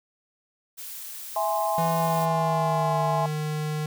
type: noise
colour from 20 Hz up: blue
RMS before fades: -38 dBFS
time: 0.77-2.26 s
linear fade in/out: 20 ms
type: chord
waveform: sine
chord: E augmented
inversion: none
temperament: equal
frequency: 659.3 / 830.6 / 1046.5 Hz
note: E5 / G#5 / B#5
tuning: 0 / 0 / 0 cents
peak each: -27 / -26 / -29 dBFS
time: 1.36-3.26 s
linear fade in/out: 2 ms
type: tone with pitch glide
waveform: square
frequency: 165.4 to 152.55 Hz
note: E3 to D#3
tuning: +6 to -34 cents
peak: -27 dBFS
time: 1.78-3.86 s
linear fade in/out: 2 ms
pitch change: -140 cents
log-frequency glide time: 1.95-2.99 s
effects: none